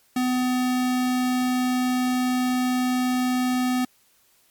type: tone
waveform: square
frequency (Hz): 251.9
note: B3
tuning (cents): +34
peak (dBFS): -21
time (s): 0.16-3.85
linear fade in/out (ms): 5
effects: white hiss -61 dBFS RMS until 4.5 s + MP3 96 kbps